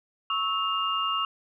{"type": "tone cluster", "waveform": "sine", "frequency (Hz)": [1109, 1299, 2811], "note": ["C#6", "E6", "F7"], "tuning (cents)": [0, -26, 11], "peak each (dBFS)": -29, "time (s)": [0.3, 1.25], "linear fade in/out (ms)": 2, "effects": []}